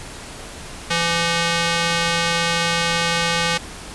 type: tone with band-pass filter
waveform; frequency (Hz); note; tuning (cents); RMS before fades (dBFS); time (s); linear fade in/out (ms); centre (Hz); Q
square; 169.1; E3; +44; -20; 0.9-3.58; 10; 3300; 0.68
effects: pink hiss -35 dBFS RMS until 3.94 s + resampled to 24000 Hz